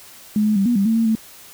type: tone with pitch steps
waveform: sine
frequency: 211.5 / 213.5 / 195.9 / 240.9 / 197.7 / 224.3 / 227.5 / 221.2 Hz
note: G#3 / G#3 / G3 / B3 / G3 / A3 / A#3 / A3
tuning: +32 / +48 / -1 / -43 / +15 / +34 / -42 / +9 cents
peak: -14 dBFS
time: 0.36-1.152 s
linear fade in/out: 2 ms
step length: 99 ms
effects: white hiss -43 dBFS RMS until 1.53 s